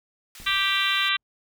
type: high-pass noise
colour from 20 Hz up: pink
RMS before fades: -45 dBFS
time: 0.35-1.09 s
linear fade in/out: 2 ms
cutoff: 1900 Hz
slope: 12 dB/octave
type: noise with exponential decay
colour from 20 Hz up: brown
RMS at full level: -44 dBFS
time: 0.4-1.23 s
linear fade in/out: 0 ms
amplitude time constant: 180 ms
type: harmonic tone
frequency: 392 Hz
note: G4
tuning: in tune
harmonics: 3 / 4 / 5 / 6 / 7 / 8 / 9 / 10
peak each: -29 / -29 / -29 / -29 / -29 / -29 / -29 / -29 dBFS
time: 0.46-1.17 s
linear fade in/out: 10 ms
effects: none